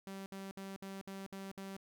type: tone bursts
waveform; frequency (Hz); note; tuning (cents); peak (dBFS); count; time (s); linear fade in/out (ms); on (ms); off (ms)
sawtooth; 194.2; G3; -16; -40; 7; 0.07-1.766; 0; 190; 61
effects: none